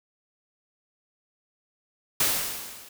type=noise with level ramp; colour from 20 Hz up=white; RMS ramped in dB=-21 to -48 dBFS; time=2.2-2.89 s; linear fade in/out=5 ms; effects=none